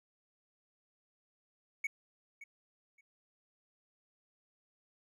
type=tone with echo; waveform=triangle; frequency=2226 Hz; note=C#7; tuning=7 cents sharp; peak=-30 dBFS; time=1.84-1.87 s; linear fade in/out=5 ms; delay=570 ms; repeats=2; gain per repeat=-15 dB; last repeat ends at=3.01 s; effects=none